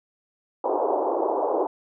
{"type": "band-pass noise", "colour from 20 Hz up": "pink", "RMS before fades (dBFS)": -24, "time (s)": [0.64, 1.67], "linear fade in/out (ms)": 2, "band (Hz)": [340, 960], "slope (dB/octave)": 48, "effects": []}